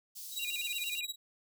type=high-pass noise; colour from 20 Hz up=white; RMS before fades=-45 dBFS; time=0.15-1 s; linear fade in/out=20 ms; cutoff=4100 Hz; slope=24 dB/octave
type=tone with tremolo; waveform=sawtooth; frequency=3866 Hz; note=B7; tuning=38 cents flat; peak=-30 dBFS; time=0.31-1.16 s; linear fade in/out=50 ms; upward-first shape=triangle; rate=18 Hz; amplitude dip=100%
type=tone with vibrato; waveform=sine; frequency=2604 Hz; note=E7; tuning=22 cents flat; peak=-37 dBFS; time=0.39-1.05 s; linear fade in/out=5 ms; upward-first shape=square; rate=8.9 Hz; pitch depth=110 cents each way
effects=none